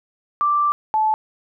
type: tone pair in turn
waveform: sine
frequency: 1174.7 / 867.6 Hz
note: D6 / A5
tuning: 0 / -25 cents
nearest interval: perfect fourth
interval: 525 cents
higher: first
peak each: -15 dBFS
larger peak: neither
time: 0.41-0.72 / 0.94-1.14 s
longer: first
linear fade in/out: 0 ms
effects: none